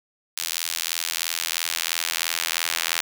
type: tone with high-pass filter sweep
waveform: sawtooth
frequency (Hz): 83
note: E2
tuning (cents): +12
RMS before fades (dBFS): -27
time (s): 0.37-3.01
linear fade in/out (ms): 0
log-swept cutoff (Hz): 3900 to 2100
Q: 0.73
effects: none